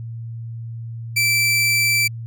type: tone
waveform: sawtooth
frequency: 2332 Hz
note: D7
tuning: 13 cents flat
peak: -12 dBFS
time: 1.16-2.08 s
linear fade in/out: 10 ms
effects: added 115 Hz sine -28 dBFS peak until 2.26 s